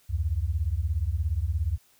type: beating tone pair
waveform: sine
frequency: 70.6 / 87.6 Hz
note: C#2 / F2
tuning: +32 / +6 cents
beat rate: 17 Hz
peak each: -27 dBFS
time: 0.09-1.78 s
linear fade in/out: 20 ms
effects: white hiss -62 dBFS RMS until 1.99 s